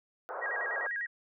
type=band-pass noise; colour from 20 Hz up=pink; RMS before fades=-39 dBFS; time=0.29-0.87 s; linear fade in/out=0 ms; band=440 to 1500 Hz; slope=48 dB/octave
type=tone with vibrato; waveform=sine; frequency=1760 Hz; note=A6; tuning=in tune; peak=-32 dBFS; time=0.41-1.07 s; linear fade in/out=20 ms; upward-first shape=square; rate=10 Hz; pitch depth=130 cents each way
effects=none